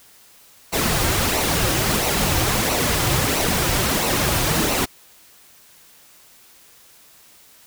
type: noise with flanger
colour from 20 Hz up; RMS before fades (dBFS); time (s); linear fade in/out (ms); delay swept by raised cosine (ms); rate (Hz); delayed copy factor
pink; -20; 0.72-4.86; 20; 0.59 to 4.79; 1.5; -0.55
effects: white hiss -50 dBFS RMS until 7.66 s